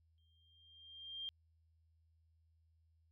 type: tone with exponential growth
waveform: sine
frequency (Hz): 3192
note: G7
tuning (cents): +31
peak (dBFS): -40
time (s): 0.18-1.29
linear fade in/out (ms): 0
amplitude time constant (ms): 240
effects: added 81 Hz sine -70 dBFS peak until 3.11 s